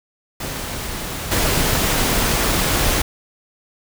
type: noise with level steps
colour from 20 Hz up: pink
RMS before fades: -27 / -18 dBFS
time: 0.4-3.02 s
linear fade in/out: 5 ms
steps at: 1.31 s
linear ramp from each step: 10 ms
effects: none